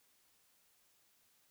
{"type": "silence", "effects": ["white hiss -72 dBFS RMS until 1.5 s"]}